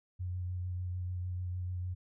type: tone with vibrato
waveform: sine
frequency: 90.3 Hz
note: F#2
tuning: 42 cents flat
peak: -34 dBFS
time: 0.19-1.95 s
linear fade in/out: 20 ms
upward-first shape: sine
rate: 6.7 Hz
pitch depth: 19 cents each way
effects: none